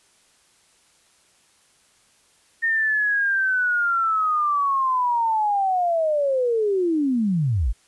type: linear sweep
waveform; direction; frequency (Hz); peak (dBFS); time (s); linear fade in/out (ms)
sine; down; 1838 to 41.62; -18; 2.62-7.73; 20
effects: white hiss -59 dBFS RMS until 7.87 s + resampled to 24000 Hz